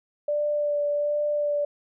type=tone with vibrato; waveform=sine; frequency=587.3 Hz; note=D5; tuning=in tune; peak=-22 dBFS; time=0.28-1.65 s; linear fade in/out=5 ms; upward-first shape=sine; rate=1.3 Hz; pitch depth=14 cents each way; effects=none